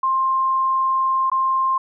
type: tone with dropouts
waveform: sine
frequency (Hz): 1056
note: C6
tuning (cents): +16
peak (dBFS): -16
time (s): 0.03-1.78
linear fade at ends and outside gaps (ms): 5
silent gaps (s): 1.3-1.316
effects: none